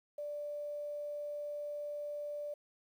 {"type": "tone", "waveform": "sine", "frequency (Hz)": 587.3, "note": "D5", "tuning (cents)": 0, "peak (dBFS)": -38, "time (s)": [0.18, 2.54], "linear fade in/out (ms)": 5, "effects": ["11-bit"]}